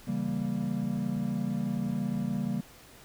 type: chord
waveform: triangle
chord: C# diminished seventh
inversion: none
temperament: equal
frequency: 138.59 / 164.81 / 196 / 233.1 Hz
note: C#3 / E3 / G3 / Bb3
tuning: 0 / 0 / 0 / 0 cents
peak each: -34 / -35 / -30 / -31 dBFS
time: 0.07-2.61 s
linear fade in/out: 10 ms
effects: pink hiss -53 dBFS RMS until 3.04 s